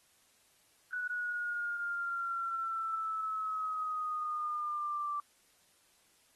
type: exponential sweep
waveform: sine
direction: down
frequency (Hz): 1480 to 1168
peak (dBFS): -33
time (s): 0.93-5.2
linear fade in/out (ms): 2
effects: white hiss -68 dBFS RMS until 6.35 s + AAC 32 kbps